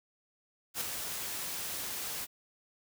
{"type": "noise with ADSR envelope", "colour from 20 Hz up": "white", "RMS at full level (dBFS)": -32, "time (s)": [0.74, 2.27], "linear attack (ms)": 70, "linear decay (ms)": 6, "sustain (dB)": -6, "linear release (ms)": 37, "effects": []}